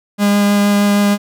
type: tone with vibrato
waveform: 45% pulse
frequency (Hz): 203.8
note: G#3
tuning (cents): -32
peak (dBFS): -10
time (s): 0.18-1.18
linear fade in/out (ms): 50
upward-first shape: triangle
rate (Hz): 6.4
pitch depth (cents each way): 9
effects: none